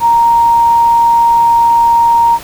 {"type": "tone", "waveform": "sine", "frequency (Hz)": 932.3, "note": "A#5", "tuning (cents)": 0, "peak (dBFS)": -5, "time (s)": [0, 2.39], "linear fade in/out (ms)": 50, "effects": ["pink hiss -30 dBFS RMS until 2.43 s"]}